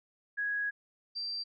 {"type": "tone pair in turn", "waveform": "sine", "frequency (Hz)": [1661.2, 4699], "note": ["G#6", "D8"], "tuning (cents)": [0, 0], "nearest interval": "octave + tritone", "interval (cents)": 1800, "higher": "second", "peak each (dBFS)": [-30, -34], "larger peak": "first", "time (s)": [[0.37, 0.71], [1.15, 1.44]], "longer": "first", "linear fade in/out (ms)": 20, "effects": []}